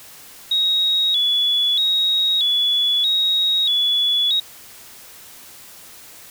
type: tone with vibrato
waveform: sine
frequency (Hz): 3594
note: A7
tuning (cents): +36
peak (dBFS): -15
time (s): 0.51-4.4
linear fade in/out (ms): 5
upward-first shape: square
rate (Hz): 0.79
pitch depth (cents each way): 88
effects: white hiss -42 dBFS RMS until 6.3 s